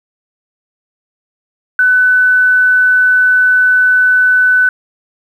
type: tone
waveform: sine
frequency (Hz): 1500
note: F#6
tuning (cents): +23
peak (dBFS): -6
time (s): 1.79-4.69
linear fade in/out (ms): 2
effects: 7-bit